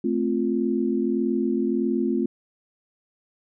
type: chord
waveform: sine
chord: F major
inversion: first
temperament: equal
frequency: 220 / 261.6 / 349.2 Hz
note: A3 / C4 / F4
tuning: 0 / 0 / 0 cents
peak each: -25 dBFS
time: 0.04-2.26 s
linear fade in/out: 5 ms
effects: none